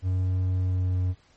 triangle tone with pitch glide, 92.5 to 91.44 Hz, F#2 to F#2, 0 to -20 cents, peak -20 dBFS, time 0.02-1.15 s, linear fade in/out 50 ms, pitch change -20 cents, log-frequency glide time 0.49-0.99 s, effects pink hiss -61 dBFS RMS until 1.36 s + MP3 32 kbps

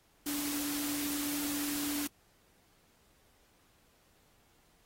sine tone in noise, 290 Hz, D4, 22 cents flat, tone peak -35 dBFS, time 0.26-2.07 s, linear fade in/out 5 ms, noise white, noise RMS -38 dBFS, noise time 0.26-2.07 s, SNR 0 dB, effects pink hiss -68 dBFS RMS until 4.85 s + AAC 48 kbps

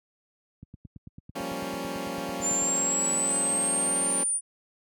click train, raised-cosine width 5 ms, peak -29 dBFS, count 19, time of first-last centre 0.63-2.623 s, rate 9.03 Hz
15% pulse chord, G half-diminished seventh, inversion third, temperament equal, 174.61 / 196 / 233.1 / 277.2 Hz, F3 / G3 / Bb3 / Db4, 0 / 0 / 0 / 0 cents, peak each -32 / -32 / -32 / -28 dBFS, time 1.35-4.24 s, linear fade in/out 10 ms
sine exponential sweep, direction up, 7130 to 9420 Hz, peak -24 dBFS, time 2.41-4.41 s, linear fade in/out 50 ms
effects high-pass 80 Hz 12 dB/octave

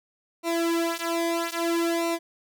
sawtooth tone with flanger, 335.9 Hz, E4, 33 cents sharp, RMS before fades -26 dBFS, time 0.43-2.19 s, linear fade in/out 50 ms, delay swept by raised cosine 0.61 to 3.71 ms, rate 0.61 Hz, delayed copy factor -0.95, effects none

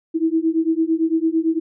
sine beating tone pair, 320 / 328.9 Hz, D#4 / E4, +49 / -4 cents, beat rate 8.9 Hz, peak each -19 dBFS, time 0.14-1.6 s, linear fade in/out 20 ms, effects none

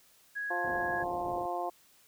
sine tone, 1661.2 Hz, G#6, in tune, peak -33 dBFS, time 0.35-1.04 s, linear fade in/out 20 ms
harmonic tone, 176 Hz, F3, 14 cents sharp, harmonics 2 / 3 / 4 / 5 / 6, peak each -39 / -41 / -34 / -40 / -41 dBFS, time 0.5-1.7 s, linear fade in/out 10 ms
white low-pass noise, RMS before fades -44 dBFS, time 0.64-1.46 s, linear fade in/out 5 ms, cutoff 860 Hz, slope 48 dB/octave
effects white hiss -63 dBFS RMS until 2.07 s

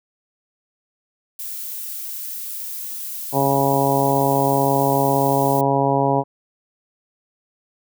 violet noise, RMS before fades -30 dBFS, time 1.39-5.61 s, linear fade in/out 2 ms
harmonic tone, 138 Hz, C#3, 7 cents flat, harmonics 1 / 2 / 3 / 4 / 5 / 6 / 7, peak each -23 / -23 / -23 / -23 / -23 / -23 / -23 dBFS, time 3.32-6.24 s, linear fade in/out 50 ms
effects none

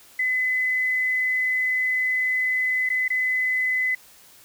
sine tone with dropouts, 2019 Hz, B6, 38 cents sharp, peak -20 dBFS, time 0.19-3.95 s, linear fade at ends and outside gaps 5 ms, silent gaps 2.891-2.9 / 3.081-3.102 s, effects white hiss -51 dBFS RMS until 4.44 s

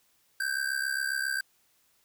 square ring-modulated tone, 1568 Hz, G6, in tune, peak -26 dBFS, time 0.4-1.41 s, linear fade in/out 0 ms, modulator 33.7 Hz, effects white hiss -68 dBFS RMS until 2.04 s

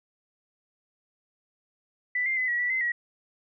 sine tone with pitch steps, 1985 / 2098 / 2020 / 1921 / 1958 / 2058 / 1915 Hz, B6 / C7 / B6 / B6 / B6 / C7 / A#6, +8 / +4 / +39 / -48 / -15 / -29 / +46 cents, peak -24 dBFS, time 2.15-2.92 s, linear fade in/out 5 ms, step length 110 ms, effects none

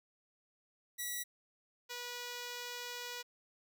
5% pulse tone pair in turn, 1942 / 486.6 Hz, B6 / B4, -30 / -26 cents, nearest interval 2 octaves, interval 2396 cents, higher first, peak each -27 / -30 dBFS, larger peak first, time 0.98-1.24 / 1.89-3.23 s, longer second, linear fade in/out 20 ms, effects none

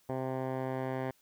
10% pulse tone with low-pass filter sweep, 130.81 Hz, C3, in tune, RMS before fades -35 dBFS, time 0.09-1.11 s, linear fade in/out 5 ms, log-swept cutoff 930 to 1600 Hz, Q 1.1, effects white hiss -68 dBFS RMS until 1.21 s

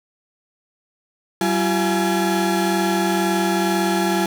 35% pulse tone cluster, 191.4 / 340.7 / 842 Hz, G3 / F4 / G#5, -41 / -43 / +24 cents, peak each -20 / -19 / -22 dBFS, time 1.41-4.26 s, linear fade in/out 2 ms, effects none

